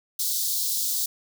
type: high-pass noise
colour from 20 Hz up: white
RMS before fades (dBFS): -26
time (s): 0.19-1.06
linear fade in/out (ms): 5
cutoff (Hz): 3700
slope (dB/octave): 48
effects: none